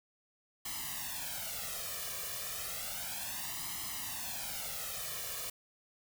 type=noise with flanger; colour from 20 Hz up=white; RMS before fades=-40 dBFS; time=0.65-5.5 s; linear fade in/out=5 ms; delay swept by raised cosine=0.98 to 1.72 ms; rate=0.32 Hz; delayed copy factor=+0.95; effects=none